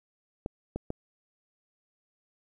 clicks, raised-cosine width 2 ms, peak -19 dBFS, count 3, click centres 0.461 / 0.76 / 0.904 s, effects 10-bit

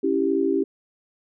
sine chord, C# diminished, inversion none, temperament equal, 277.2 / 329.6 / 392 Hz, C#4 / E4 / G4, 0 / 0 / 0 cents, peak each -24 / -24 / -22 dBFS, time 0.03-0.64 s, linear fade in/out 10 ms, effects none

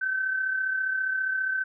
sine tone pair together, 1533.1 / 1568 Hz, G6 / G6, -39 / 0 cents, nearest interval unison, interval 39 cents, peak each -25 / -35 dBFS, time 0.01-1.64 s, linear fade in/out 10 ms, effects none

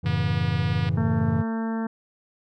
triangle chord, F# minor seventh, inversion none, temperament equal, 92.5 / 110 / 138.59 / 164.81 Hz, F#2 / A2 / C#3 / E3, 0 / 0 / 0 / 0 cents, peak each -25 dBFS, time 0.03-1.43 s, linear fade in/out 20 ms
click train, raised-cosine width 0.3 ms, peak -19 dBFS, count 201, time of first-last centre 0.06-0.89 s, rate 241 Hz
harmonic tone, 224.9 Hz, A3, 38 cents sharp, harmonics 1 / 2 / 3 / 4 / 5 / 6 / 7 / 8, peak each -25 / -36 / -39 / -37 / -43 / -44 / -42 / -48 dBFS, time 0.97-1.87 s, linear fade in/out 5 ms
effects none

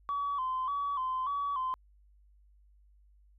sine tone with vibrato, 1083 Hz, C#6, 41 cents flat, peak -29 dBFS, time 0.09-1.74 s, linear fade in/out 0 ms, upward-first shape square, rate 1.7 Hz, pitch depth 83 cents each way, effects tanh soft clip ceiling -26 dBFS + added 50 Hz sine -59 dBFS peak until 3.38 s

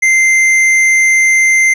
sine tone with hard clipping, 2084 Hz, C7, 7 cents flat, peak -8 dBFS, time 0.02-1.74 s, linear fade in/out 10 ms, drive 8 dB, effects none

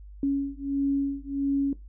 sine beating tone pair, 277.2 / 278.7 Hz, C#4 / C#4, 0 / +9 cents, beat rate 1.5 Hz, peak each -27 dBFS, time 0.23-1.73 s, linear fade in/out 2 ms, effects noise-tail reverb RT60 0.2 s tail -17 dB re dry + added 50 Hz sine -42 dBFS peak until 1.88 s

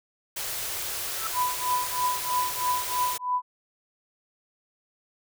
white band-stop noise, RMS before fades -32 dBFS, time 0.36-3.18 s, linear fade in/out 10 ms, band 160 to 320 Hz, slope 48 dB/octave
sine tone with exponential growth, 1318.5 Hz, E6, in tune, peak -26 dBFS, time 1.11-1.27 s, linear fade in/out 1 ms, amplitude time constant 34 ms
sine tone with tremolo, 995 Hz, B5, 13 cents sharp, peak -21 dBFS, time 1.33-3.42 s, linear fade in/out 50 ms, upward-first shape triangle, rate 3.1 Hz, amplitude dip 100%
effects none

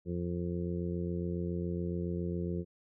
harmonic tone, 87.2 Hz, F2, 2 cents flat, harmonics 1 / 2 / 3 / 4 / 5 / 6, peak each -38 / -35 / -48 / -39 / -42 / -48 dBFS, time 0.05-2.65 s, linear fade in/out 50 ms, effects none

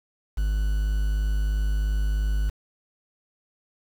triangle tone with quantisation, 51.5 Hz, G#1, 14 cents flat, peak -19 dBFS, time 0.37-2.5 s, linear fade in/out 10 ms, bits 7, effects none

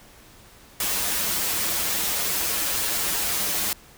white noise with comb filter, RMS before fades -25 dBFS, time 0.8-3.73 s, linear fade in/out 2 ms, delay 7.8 ms, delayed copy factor -0.95, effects pink hiss -50 dBFS RMS until 3.97 s

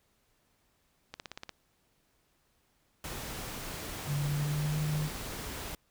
click train, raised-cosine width 0.2 ms, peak -23 dBFS, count 7, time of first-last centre 1.14-1.493 s, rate 17 Hz
pink noise, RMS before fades -40 dBFS, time 3.04-5.75 s, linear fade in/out 2 ms
sine tone with pitch glide, 143.7 to 151.37 Hz, D3 to D#3, -37 to -47 cents, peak -29 dBFS, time 4.06-5.1 s, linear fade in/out 50 ms, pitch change +90 cents, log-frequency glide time 4.22-4.75 s
effects pink hiss -72 dBFS RMS until 5.9 s

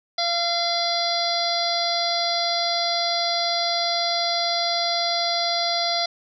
harmonic tone with a mistuned harmonic, 687 Hz, F5, 29 cents flat, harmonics 1 / 2 / 3 / 5 / 6 / 7 / 8, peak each -25 / -34 / -32 / -30 / -27 / -26 / -35 dBFS, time 0.18-6.06 s, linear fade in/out 5 ms, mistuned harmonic 8, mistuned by +32 cents, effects none

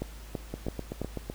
two click trains, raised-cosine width 2 ms, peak -20 / -18 dBFS, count 7 / 4, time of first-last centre 0.54-1.299 / 0.02-1.017 s, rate 7.9 / 3.01 Hz, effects added 53 Hz sine -43 dBFS peak until 1.34 s + pink hiss -51 dBFS RMS until 1.34 s

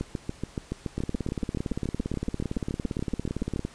two click trains, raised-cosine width 3 ms, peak -16 / -16 dBFS, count 48 / 26, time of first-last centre 0.98-3.65 / 0.01-3.561 s, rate 17.6 / 7.04 Hz, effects pink hiss -51 dBFS RMS until 3.74 s + resampled to 22050 Hz

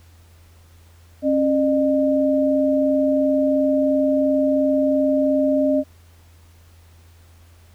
sine tone pair together, 271.1 / 606 Hz, C#4 / D#5, -38 / -46 cents, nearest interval octave + major second, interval 1392 cents, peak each -18 / -18 dBFS, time 1.22-5.84 s, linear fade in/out 50 ms, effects added 84 Hz sine -47 dBFS peak until 7.74 s + pink hiss -56 dBFS RMS until 7.74 s

